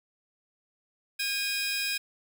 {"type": "tone cluster", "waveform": "30% pulse", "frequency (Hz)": [1618, 2472, 3852, 5220], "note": ["G#6", "D#7", "B7", "E8"], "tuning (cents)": [-46, -12, -44, -18], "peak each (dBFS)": [-33, -28, -34, -33], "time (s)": [1.19, 1.98], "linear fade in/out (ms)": 10, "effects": []}